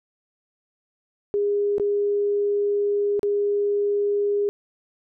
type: tone with dropouts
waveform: sine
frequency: 408.3 Hz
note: G#4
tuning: 29 cents flat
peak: -19 dBFS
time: 1.34-4.49 s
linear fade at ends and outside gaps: 0 ms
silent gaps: 1.782-1.798 / 3.194-3.231 s
effects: none